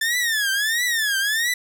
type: tone with vibrato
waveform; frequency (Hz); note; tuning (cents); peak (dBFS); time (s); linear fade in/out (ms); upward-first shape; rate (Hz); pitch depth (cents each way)
sawtooth; 1760; A6; 0; -16; 0.01-1.54; 5; triangle; 1.5; 220
effects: none